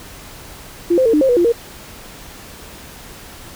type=tone with pitch steps; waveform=sine; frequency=345.1 / 519 / 453.9 / 301 / 532 / 486.6 / 346.8 / 468 Hz; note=F4 / C5 / A#4 / D4 / C5 / B4 / F4 / A#4; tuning=-21 / -14 / -46 / +43 / +29 / -26 / -12 / +7 cents; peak=-10 dBFS; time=0.9-1.524 s; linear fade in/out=10 ms; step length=78 ms; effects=pink hiss -37 dBFS RMS until 3.55 s

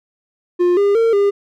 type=tone with pitch steps; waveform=triangle; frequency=354 / 403.4 / 456.5 / 402.8 Hz; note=F4 / G4 / A#4 / G4; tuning=+23 / +50 / -36 / +47 cents; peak=-9 dBFS; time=0.59-1.31 s; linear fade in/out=20 ms; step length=180 ms; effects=none

